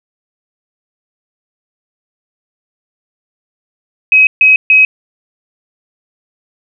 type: tone bursts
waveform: sine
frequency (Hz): 2541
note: D#7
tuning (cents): +36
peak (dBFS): -3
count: 3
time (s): 4.12-4.85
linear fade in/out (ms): 2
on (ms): 150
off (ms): 140
effects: none